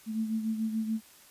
sine beating tone pair, 220 / 226.9 Hz, A3 / A#3, 0 / -47 cents, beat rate 6.9 Hz, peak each -29 / -37 dBFS, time 0.06-1.01 s, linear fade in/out 50 ms, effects white hiss -56 dBFS RMS until 1.3 s + resampled to 32000 Hz

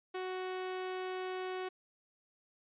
sawtooth tone, 370.9 Hz, F#4, 4 cents sharp, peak -33 dBFS, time 0.14-1.69 s, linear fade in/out 10 ms, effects resampled to 8000 Hz

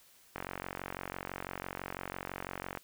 click train, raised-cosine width 0.5 ms, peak -22 dBFS, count 112, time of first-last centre 0.36-2.773 s, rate 46 Hz, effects white hiss -62 dBFS RMS until 2.83 s

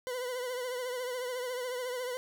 40% pulse tone with vibrato, 500 Hz, B4, 21 cents sharp, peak -33 dBFS, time 0.07-2.17 s, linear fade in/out 0 ms, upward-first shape triangle, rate 14 Hz, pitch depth 65 cents each way, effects none

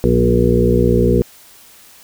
harmonic tone with a mistuned harmonic, 59.8 Hz, A#1, 45 cents sharp, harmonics 1 / 2 / 3 / 4 / 6 / 7 / 8, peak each -18 / -18 / -18 / -18 / -18 / -18 / -18 dBFS, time 0.04-1.22 s, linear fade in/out 0 ms, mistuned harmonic 2, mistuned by -36 cents, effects white hiss -44 dBFS RMS until 2.03 s

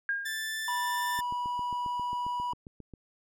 sine tone with exponential decay, 1618 Hz, G#6, 46 cents flat, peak -25 dBFS, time 0.09-0.65 s, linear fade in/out 1 ms, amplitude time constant 120 ms
sawtooth tone with pitch glide, 1760 to 1776.3 Hz, A6 to A6, 0 to +16 cents, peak -29 dBFS, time 0.25-1.21 s, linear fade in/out 10 ms, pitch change +16 cents, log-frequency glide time 0.47-1.03 s
triangle tone, 977 Hz, B5, 19 cents flat, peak -28 dBFS, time 0.68-2.53 s, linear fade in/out 2 ms
click train, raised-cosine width 3 ms, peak -32 dBFS, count 14, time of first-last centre 1.19-2.937 s, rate 7.44 Hz
effects none

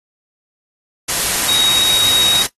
sine tone in noise, 3788 Hz, A#7, 27 cents sharp, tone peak -14 dBFS, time 1.48-2.43 s, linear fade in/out 10 ms, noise white, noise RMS -17 dBFS, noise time 1.08-2.47 s, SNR 0 dB, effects noise-tail reverb RT60 0.1 s tail -17 dB re dry + AAC 32 kbps

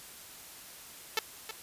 5% pulse tone with echo, 440 Hz, A4, in tune, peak -15 dBFS, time 1.17-1.19 s, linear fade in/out 2 ms, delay 320 ms, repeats 1, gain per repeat -11 dB, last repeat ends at 1.51 s, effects white hiss -49 dBFS RMS until 1.62 s + resampled to 32000 Hz

